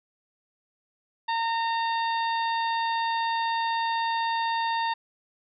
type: harmonic tone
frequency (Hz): 916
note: A#5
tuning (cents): -31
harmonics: 1 / 2 / 3 / 4 / 5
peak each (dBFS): -25 / -33 / -39 / -37 / -41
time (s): 1.28-4.94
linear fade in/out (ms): 10
effects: none